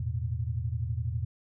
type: chord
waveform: sine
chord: E suspended fourth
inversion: none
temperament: equal with one note detuned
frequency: 82.41 / 110 / 122.05 Hz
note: E2 / A2 / B2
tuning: 0 / 0 / -20 cents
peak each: -33 dBFS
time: 0-1.25 s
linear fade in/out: 5 ms
effects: none